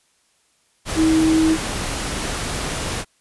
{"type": "tone in noise", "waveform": "sine", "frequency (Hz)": 319.3, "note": "D#4", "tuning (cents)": 45, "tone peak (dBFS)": -13, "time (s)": [0.95, 1.58], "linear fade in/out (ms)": 50, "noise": "pink", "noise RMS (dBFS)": -25, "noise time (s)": [0.85, 3.05], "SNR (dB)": 9, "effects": ["white hiss -62 dBFS RMS until 3.2 s", "resampled to 24000 Hz"]}